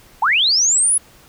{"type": "linear sweep", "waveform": "sine", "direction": "up", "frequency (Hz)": [760, 10548], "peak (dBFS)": -12, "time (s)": [0.22, 0.98], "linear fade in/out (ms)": 5, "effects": ["pink hiss -48 dBFS RMS until 1.28 s"]}